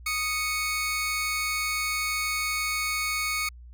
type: tone pair together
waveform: sawtooth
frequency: 1244.2 / 2217 Hz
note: D#6 / C#7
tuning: 0 / 0 cents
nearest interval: minor seventh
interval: 1000 cents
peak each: -28 / -24 dBFS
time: 0.06-3.49 s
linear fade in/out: 5 ms
effects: added 60 Hz sine -43 dBFS peak until 3.73 s